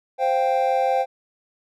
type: chord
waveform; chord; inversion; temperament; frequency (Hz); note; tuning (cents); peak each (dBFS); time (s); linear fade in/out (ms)
triangle; C suspended fourth; none; equal; 523.3 / 698.5 / 784; C5 / F5 / G5; 0 / 0 / 0; -20 / -23 / -19; 0.18-1.06; 50
effects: none